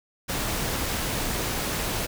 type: noise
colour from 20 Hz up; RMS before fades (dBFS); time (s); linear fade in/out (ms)
pink; -28; 0.28-2.07; 20
effects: none